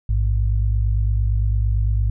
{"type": "tone pair together", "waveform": "sine", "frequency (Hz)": [55, 103.83], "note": ["A1", "G#2"], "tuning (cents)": [0, 0], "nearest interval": "major seventh", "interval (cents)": 1100, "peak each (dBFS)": [-17, -21], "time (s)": [0.09, 2.1], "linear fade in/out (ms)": 5, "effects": []}